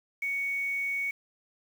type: tone with quantisation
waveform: sine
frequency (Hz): 2230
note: C#7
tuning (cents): +10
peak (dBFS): -28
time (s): 0.22-1.11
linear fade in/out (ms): 5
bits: 8
effects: none